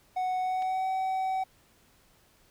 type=tone with pitch glide; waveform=triangle; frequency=740 to 758.2 Hz; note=F#5 to F#5; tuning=0 to +42 cents; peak=-25 dBFS; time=0.16-1.44 s; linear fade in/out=10 ms; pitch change=+42 cents; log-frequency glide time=0.4-0.89 s
type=clicks; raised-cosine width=0.2 ms; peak=-32 dBFS; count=2; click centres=0.621 / 0.625 s
effects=pink hiss -63 dBFS RMS until 2.5 s